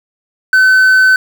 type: tone with quantisation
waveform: triangle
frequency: 1520 Hz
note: F#6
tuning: 46 cents sharp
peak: -3 dBFS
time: 0.53-1.16 s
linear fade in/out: 2 ms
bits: 5
effects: none